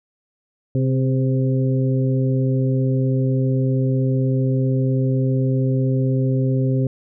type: harmonic tone with a mistuned harmonic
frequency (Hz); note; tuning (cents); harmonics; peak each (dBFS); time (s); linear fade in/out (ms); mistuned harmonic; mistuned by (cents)
130.81; C3; 0; 1 / 2 / 3 / 4; -17 / -23 / -27 / -29; 0.75-6.87; 2; 3; +33
effects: none